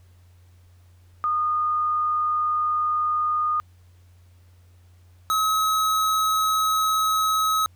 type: tone pair in turn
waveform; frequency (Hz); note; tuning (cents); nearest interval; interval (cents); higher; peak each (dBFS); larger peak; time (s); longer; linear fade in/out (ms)
sine / square; 1226 / 1280.1; D#6 / D#6; -26 / +49; minor second; 75; second; -20; neither; 1.24-3.6 / 5.3-7.66; neither; 0
effects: added 89 Hz sine -50 dBFS peak until 7.75 s + pink hiss -64 dBFS RMS until 7.75 s